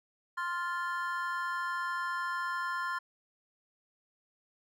triangle chord, F major, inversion second, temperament just, 1047.7 / 1396.9 / 1746.1 Hz, C6 / F6 / A6, +2 / 0 / -14 cents, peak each -33 / -35 / -37 dBFS, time 0.37-2.99 s, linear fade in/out 10 ms, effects none

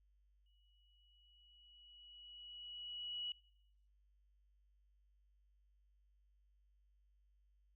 sine tone with exponential growth, 2927 Hz, F#7, 19 cents flat, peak -40 dBFS, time 0.46-3.32 s, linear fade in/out 2 ms, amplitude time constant 620 ms, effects noise-tail reverb RT60 0.8 s tail -23 dB re dry + added 50 Hz sine -70 dBFS peak until 7.75 s

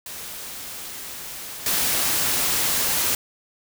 white noise with level steps, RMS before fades -35 / -22 dBFS, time 0.06-3.15 s, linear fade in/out 2 ms, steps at 1.66 s, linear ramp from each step 2 ms, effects none

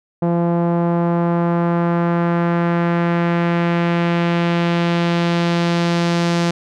sawtooth tone with low-pass filter sweep, 171.1 Hz, F3, 35 cents flat, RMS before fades -17 dBFS, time 0.22-6.51 s, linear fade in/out 5 ms, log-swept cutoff 750 to 5700 Hz, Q 1.2, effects none

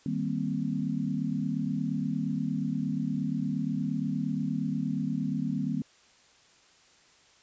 sine chord, C minor seventh, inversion first, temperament equal, 155.56 / 196 / 233.1 / 261.6 Hz, Eb3 / G3 / Bb3 / C4, 0 / 0 / 0 / 0 cents, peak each -33 dBFS, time 0.06-5.82 s, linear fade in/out 2 ms, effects white hiss -60 dBFS RMS until 7.42 s + resampled to 16000 Hz

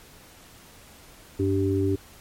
harmonic tone, 97 Hz, G2, 18 cents flat, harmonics 1 / 3 / 4, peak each -25 / -25 / -25 dBFS, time 1.39-1.96 s, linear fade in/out 10 ms, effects pink hiss -50 dBFS RMS until 2.2 s + MP3 64 kbps

